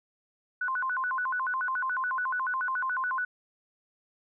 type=tone with vibrato; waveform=sine; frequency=1246 Hz; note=D#6; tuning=2 cents sharp; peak=-27 dBFS; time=0.61-3.25 s; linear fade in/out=5 ms; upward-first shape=square; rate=7 Hz; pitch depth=300 cents each way; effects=none